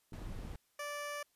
clicks, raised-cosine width 3 ms, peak -38 dBFS, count 4, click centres 0.123 / 0.218 / 0.389 / 0.45 s
brown noise, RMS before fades -44 dBFS, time 0.13-0.56 s, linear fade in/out 2 ms
15% pulse tone, 584 Hz, D5, 10 cents flat, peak -33 dBFS, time 0.79-1.23 s, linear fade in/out 5 ms
effects white hiss -75 dBFS RMS until 1.35 s + resampled to 32000 Hz

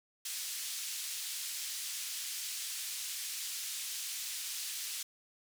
white band-pass noise, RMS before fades -40 dBFS, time 0.25-5.03 s, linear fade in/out 5 ms, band 2800 to 9800 Hz, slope 12 dB/octave, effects none

